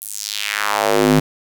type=tone with high-pass filter sweep; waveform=square; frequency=51.91 Hz; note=G#1; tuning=in tune; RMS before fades=-18 dBFS; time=0.01-1.2 s; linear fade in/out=10 ms; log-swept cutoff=12000 to 180 Hz; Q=2.1; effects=7-bit